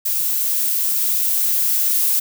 violet noise with level ramp, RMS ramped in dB -20 to -17 dBFS, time 0.05-2.2 s, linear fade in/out 10 ms, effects none

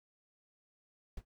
brown noise with exponential decay, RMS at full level -38 dBFS, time 1.17-1.25 s, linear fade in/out 5 ms, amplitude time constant 17 ms, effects none

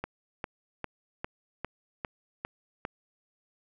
click train, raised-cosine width 0.5 ms, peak -18 dBFS, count 8, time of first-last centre 0.04-2.851 s, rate 2.49 Hz, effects none

